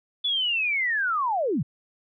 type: linear sweep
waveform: sine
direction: down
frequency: 3473 to 107 Hz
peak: -22 dBFS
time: 0.24-1.63 s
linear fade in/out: 10 ms
effects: none